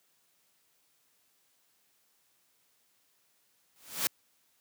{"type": "noise with exponential growth", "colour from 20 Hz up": "white", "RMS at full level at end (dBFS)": -26, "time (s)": [3.76, 4.07], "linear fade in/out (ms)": 0, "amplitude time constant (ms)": 66, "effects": ["white hiss -71 dBFS RMS until 4.6 s", "high-pass 100 Hz 12 dB/octave"]}